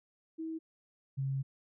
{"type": "tone pair in turn", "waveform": "sine", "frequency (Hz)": [322.2, 135.47], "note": ["E4", "C#3"], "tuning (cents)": [-39, -39], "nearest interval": "octave + minor third", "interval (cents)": 1500, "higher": "first", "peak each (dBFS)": [-36, -31], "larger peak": "second", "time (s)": [[0.38, 0.59], [1.17, 1.43]], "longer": "second", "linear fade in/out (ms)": 20, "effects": []}